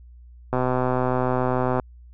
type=click train; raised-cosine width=1 ms; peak=-9 dBFS; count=162; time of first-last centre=0.53-1.798 s; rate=127 Hz; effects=added 60 Hz sine -43 dBFS peak until 2.13 s